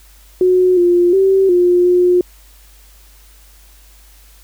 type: tone with pitch steps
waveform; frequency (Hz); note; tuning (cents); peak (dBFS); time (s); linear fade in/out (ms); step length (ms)
sine; 366.3 / 351.1 / 385.3 / 355 / 357.8; F#4 / F4 / G4 / F4 / F4; -17 / +9 / -30 / +28 / +42; -8; 0.41-2.21; 2; 360
effects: added 50 Hz sine -43 dBFS peak until 4.43 s + white hiss -48 dBFS RMS until 4.43 s